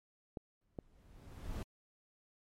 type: clicks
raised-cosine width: 2 ms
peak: -28 dBFS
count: 2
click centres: 0.372 / 0.788 s
type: noise with exponential growth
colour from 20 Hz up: brown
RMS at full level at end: -38 dBFS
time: 0.61-1.63 s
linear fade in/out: 5 ms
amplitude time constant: 220 ms
effects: MP3 64 kbps